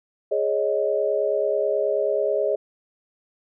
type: chord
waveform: sine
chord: Ab suspended fourth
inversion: none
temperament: just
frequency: 415.3 / 553.7 / 623 Hz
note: Ab4 / Db5 / Eb5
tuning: 0 / -2 / +2 cents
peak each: -24 dBFS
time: 0.31-2.56 s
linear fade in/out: 10 ms
effects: none

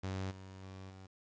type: tone with level steps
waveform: sawtooth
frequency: 95 Hz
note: F#2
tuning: 46 cents sharp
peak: -33 / -45 / -43 / -47 dBFS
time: 0.03-1.07 s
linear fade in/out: 10 ms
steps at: 0.3 / 0.62 / 0.89 s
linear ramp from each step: 20 ms
effects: resampled to 16000 Hz + 11-bit

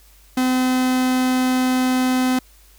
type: tone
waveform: 45% pulse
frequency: 255.6 Hz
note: C4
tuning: 40 cents flat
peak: -16 dBFS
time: 0.37-2.39 s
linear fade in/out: 5 ms
effects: added 50 Hz sine -49 dBFS peak until 2.78 s + white hiss -53 dBFS RMS until 2.78 s

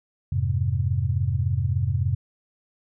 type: chord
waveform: sine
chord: F minor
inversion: none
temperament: equal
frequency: 87.31 / 103.83 / 130.81 Hz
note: F2 / Ab2 / C3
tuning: 0 / 0 / 0 cents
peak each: -25 dBFS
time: 0.32-2.15 s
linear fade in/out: 5 ms
effects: none

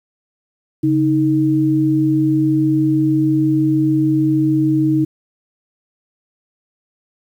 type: tone pair together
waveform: sine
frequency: 139.43 / 313 Hz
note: C#3 / D#4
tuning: +10 / +10 cents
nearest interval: octave + major second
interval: 1400 cents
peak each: -18 / -13 dBFS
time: 0.83-5.05 s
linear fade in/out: 10 ms
effects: 8-bit

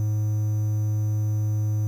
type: tone with quantisation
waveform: triangle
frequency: 106.4 Hz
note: G#2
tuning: 42 cents sharp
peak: -19 dBFS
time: 0-1.87 s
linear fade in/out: 0 ms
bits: 8
effects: none

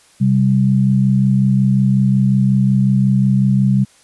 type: tone pair together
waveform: sine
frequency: 130.81 / 196.31 Hz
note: C3 / G3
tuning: 0 / +3 cents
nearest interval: perfect fifth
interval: 703 cents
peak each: -13 dBFS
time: 0.2-3.85 s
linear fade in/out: 20 ms
effects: white hiss -50 dBFS RMS until 4.03 s + resampled to 24000 Hz

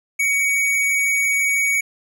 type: tone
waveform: square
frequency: 2247 Hz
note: C#7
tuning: 23 cents sharp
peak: -17 dBFS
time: 0.19-1.81 s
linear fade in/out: 10 ms
effects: none

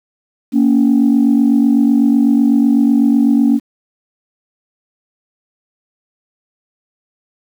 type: tone pair together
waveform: sine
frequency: 233.1 / 281.1 Hz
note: A#3 / C#4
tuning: 0 / +24 cents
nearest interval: minor third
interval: 324 cents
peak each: -10 dBFS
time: 0.52-3.6 s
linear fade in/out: 50 ms
effects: tanh soft clip ceiling -3 dBFS + 7-bit

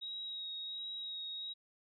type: tone with vibrato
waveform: sine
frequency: 3800 Hz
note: A#7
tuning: 33 cents sharp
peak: -40 dBFS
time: 0.01-1.54 s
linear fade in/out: 20 ms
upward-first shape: sine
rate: 1.4 Hz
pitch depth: 17 cents each way
effects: none

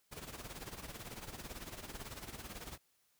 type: noise with tremolo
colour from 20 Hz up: pink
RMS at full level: -45 dBFS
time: 0.11-2.78 s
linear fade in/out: 20 ms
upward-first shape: sine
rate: 18 Hz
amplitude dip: 70%
effects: white hiss -75 dBFS RMS until 3.19 s

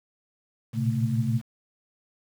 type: tone cluster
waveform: sine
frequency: 114.9 / 121.5 / 134.2 / 222.1 Hz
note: A#2 / B2 / C3 / A3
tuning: -25 / -28 / +44 / +16 cents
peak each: -28 dBFS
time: 0.73-1.42 s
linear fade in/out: 50 ms
effects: 8-bit

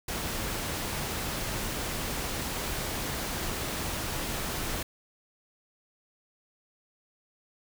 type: noise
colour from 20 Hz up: pink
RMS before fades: -33 dBFS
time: 0.08-4.83 s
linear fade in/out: 5 ms
effects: none

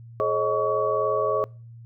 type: tone cluster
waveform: sine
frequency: 426.1 / 540 / 623 / 1128 Hz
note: G#4 / C#5 / D#5 / C#6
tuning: +44 / -45 / +2 / +30 cents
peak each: -26 dBFS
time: 0.2-1.44 s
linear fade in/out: 0 ms
effects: noise-tail reverb RT60 0.4 s tail -26 dB re dry + added 116 Hz sine -41 dBFS peak until 1.85 s

